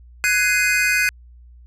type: chord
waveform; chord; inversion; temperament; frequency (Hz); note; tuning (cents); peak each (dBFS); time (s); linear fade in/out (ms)
square; Ab dominant seventh; third; just; 1495.1 / 1661.2 / 2077 / 2492; Gb6 / Ab6 / C7 / Eb7; +18 / 0 / -13 / +2; -22 / -25 / -23 / -20; 0.24-1.09; 0
effects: added 60 Hz sine -42 dBFS peak until 1.66 s + low-pass 12000 Hz 12 dB/octave